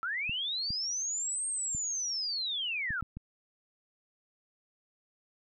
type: linear two-way sweep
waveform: sine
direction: up then down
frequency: 1297 to 8610 to 1297 Hz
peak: -31 dBFS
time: 0.03-3.01 s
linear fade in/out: 0 ms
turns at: 1.47 s
type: clicks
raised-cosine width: 5 ms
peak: -28 dBFS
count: 6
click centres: 0.295 / 0.705 / 1.749 / 2.906 / 3.026 / 3.17 s
effects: none